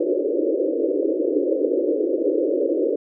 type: band-pass noise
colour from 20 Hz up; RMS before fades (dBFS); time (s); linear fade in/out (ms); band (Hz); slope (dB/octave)
pink; -21; 0-2.96; 5; 290 to 560; 96
effects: none